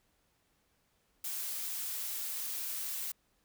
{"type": "noise", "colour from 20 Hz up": "blue", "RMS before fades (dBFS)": -38, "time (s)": [1.24, 3.12], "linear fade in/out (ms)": 5, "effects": ["pink hiss -74 dBFS RMS until 3.44 s"]}